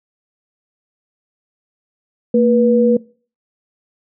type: tone pair together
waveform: sine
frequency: 227.9 / 485.6 Hz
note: A#3 / B4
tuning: -39 / -29 cents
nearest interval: octave + minor second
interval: 1310 cents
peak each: -12 dBFS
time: 2.34-2.97 s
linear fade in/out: 5 ms
effects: noise-tail reverb RT60 0.4 s tail -22 dB re dry